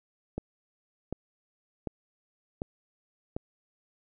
click train, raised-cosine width 2 ms, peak -19 dBFS, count 5, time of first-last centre 0.38-3.365 s, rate 1.34 Hz, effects none

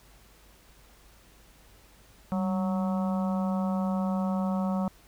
harmonic tone with a mistuned harmonic, 185 Hz, F#3, in tune, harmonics 1 / 3 / 4 / 5 / 6 / 7, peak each -26 / -36 / -38 / -40 / -42 / -43 dBFS, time 2.32-4.88 s, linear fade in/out 0 ms, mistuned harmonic 1, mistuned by +73 cents, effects added 50 Hz sine -58 dBFS peak until 5.07 s + pink hiss -58 dBFS RMS until 5.07 s

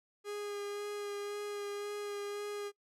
45% pulse tone with vibrato, 410 Hz, G#4, 22 cents flat, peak -38 dBFS, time 0.24-2.72 s, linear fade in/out 50 ms, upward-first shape sine, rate 1.9 Hz, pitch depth 14 cents each way, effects noise-tail reverb RT60 0.1 s tail -23 dB re dry + low-pass 12000 Hz 12 dB/octave

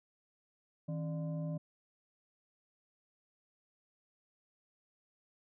sine tone with frequency modulation, 160 Hz, D#3, 49 cents sharp, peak -35 dBFS, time 0.88-1.58 s, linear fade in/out 10 ms, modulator 434 Hz, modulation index 0.6, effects none

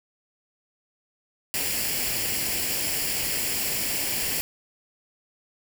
white noise with comb filter, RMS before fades -27 dBFS, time 1.54-4.41 s, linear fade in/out 0 ms, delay 0.4 ms, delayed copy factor +0.6, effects none

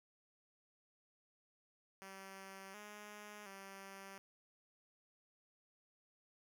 5% pulse tone with pitch steps, 193.1 / 208.7 / 194.9 Hz, G3 / G#3 / G3, -26 / +9 / -10 cents, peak -40 dBFS, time 2.02-4.18 s, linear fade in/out 0 ms, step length 720 ms, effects none

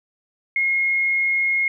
sine tone, 2153 Hz, C7, 49 cents sharp, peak -17 dBFS, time 0.56-1.68 s, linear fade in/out 2 ms, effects none

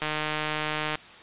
click train, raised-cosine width 0.3 ms, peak -12 dBFS, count 144, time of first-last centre 0.02-0.955 s, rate 153 Hz, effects white hiss -47 dBFS RMS until 1.22 s + resampled to 8000 Hz

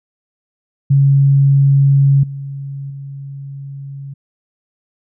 sine tone with level steps, 138.59 Hz, C#3, in tune, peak -7 / -23 / -26 dBFS, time 0.9-4.14 s, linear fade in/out 10 ms, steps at 2.23 / 2.9 s, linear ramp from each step 5 ms, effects none

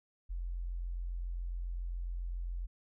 sine tone, 43.65 Hz, F1, in tune, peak -35 dBFS, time 0.29-2.67 s, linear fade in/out 20 ms, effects none

